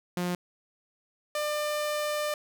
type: tone pair in turn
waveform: sawtooth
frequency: 177.7 / 597.7 Hz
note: F3 / D5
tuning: +30 / +30 cents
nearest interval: octave + major sixth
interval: 2100 cents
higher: second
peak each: -24 dBFS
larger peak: neither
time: 0.17-0.35 / 1.35-2.34 s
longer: second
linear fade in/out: 2 ms
effects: none